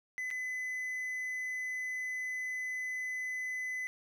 triangle tone with dropouts, 2014 Hz, B6, 33 cents sharp, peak -33 dBFS, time 0.18-3.87 s, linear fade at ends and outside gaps 0 ms, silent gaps 0.304-0.311 s, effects 12-bit

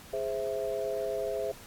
sine chord, Ab augmented, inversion none, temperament equal, 415.3 / 523.3 / 659.3 Hz, Ab4 / C5 / E5, 0 / 0 / 0 cents, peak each -34 dBFS, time 0.13-1.52 s, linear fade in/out 5 ms, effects pink hiss -50 dBFS RMS until 1.66 s + AAC 64 kbps

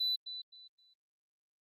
sine tone with echo, 3987 Hz, B7, 16 cents sharp, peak -28 dBFS, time 0-0.16 s, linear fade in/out 10 ms, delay 260 ms, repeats 3, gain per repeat -12 dB, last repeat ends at 0.94 s, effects tanh soft clip ceiling -27 dBFS + Opus 24 kbps

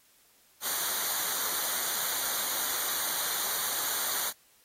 white noise with comb filter, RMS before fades -31 dBFS, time 0.61-4.33 s, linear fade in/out 50 ms, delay 0.38 ms, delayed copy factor -0.8, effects white hiss -63 dBFS RMS until 4.64 s + AAC 48 kbps

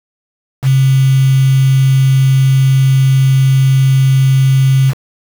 sine tone with quantisation, 133.5 Hz, C3, 35 cents sharp, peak -6 dBFS, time 0.62-4.94 s, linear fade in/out 50 ms, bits 4, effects none

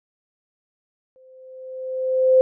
sine tone with exponential growth, 518 Hz, C5, 17 cents flat, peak -9 dBFS, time 1.16-2.41 s, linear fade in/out 0 ms, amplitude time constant 270 ms, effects none

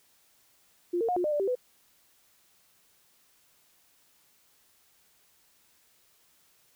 sine tone with pitch steps, 349.9 / 457.5 / 719 / 356 / 603 / 588 / 389.9 / 499.6 Hz, F4 / A#4 / F#5 / F4 / D5 / D5 / G4 / B4, +3 / -32 / -50 / +33 / +46 / +2 / -9 / +20 cents, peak -25 dBFS, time 0.93-1.554 s, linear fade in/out 10 ms, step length 78 ms, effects white hiss -65 dBFS RMS until 6.75 s

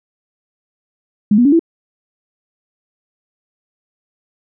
sine tone with pitch steps, 207.7 / 242.8 / 283.7 / 331.6 Hz, G#3 / B3 / C#4 / E4, 0 / -29 / +40 / +10 cents, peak -7 dBFS, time 1.31-1.594 s, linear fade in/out 5 ms, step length 71 ms, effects none

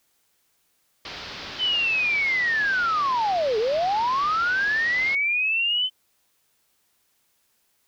white low-pass noise, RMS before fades -37 dBFS, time 1.05-5.15 s, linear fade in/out 2 ms, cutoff 5000 Hz, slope 48 dB/octave
sine linear two-way sweep, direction down then up, 3072 to 415.3 to 3072 Hz, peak -20 dBFS, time 1.58-5.9 s, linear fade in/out 50 ms, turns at 3.58 s
effects white hiss -68 dBFS RMS until 7.87 s

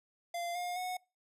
square tone with pitch steps, 691 / 711.2 / 732.1 Hz, F5 / F5 / F#5, -19 / +31 / -19 cents, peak -36 dBFS, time 0.34-0.97 s, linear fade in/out 5 ms, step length 210 ms, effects noise-tail reverb RT60 0.3 s tail -25 dB re dry + resampled to 32000 Hz

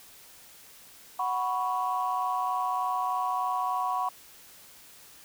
sine chord, F# suspended fourth, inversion none, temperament just, 740 / 986.7 / 1110 Hz, F#5 / B5 / C#6, 0 / -2 / +2 cents, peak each -30 dBFS, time 1.19-4.09 s, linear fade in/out 5 ms, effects tanh soft clip ceiling -18 dBFS + white hiss -52 dBFS RMS until 5.24 s

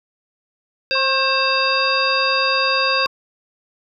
harmonic tone, 530 Hz, C5, 22 cents sharp, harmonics 1 / 3 / 5 / 7 / 9, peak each -23 / -24 / -21 / -25 / -22 dBFS, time 0.91-3.06 s, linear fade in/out 0 ms
sine tone with pitch glide, 1081 to 1101.2 Hz, C#6 to C#6, -44 to -12 cents, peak -21 dBFS, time 0.95-3.07 s, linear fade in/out 5 ms, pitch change +32 cents, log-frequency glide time 1.62-1.86 s
effects none

